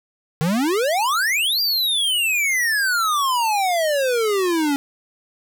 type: exponential two-way sweep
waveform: square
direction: up then down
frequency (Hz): 149.2 to 4818 to 275.6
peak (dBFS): -18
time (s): 0.41-4.76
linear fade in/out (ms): 0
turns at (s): 1.61
effects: none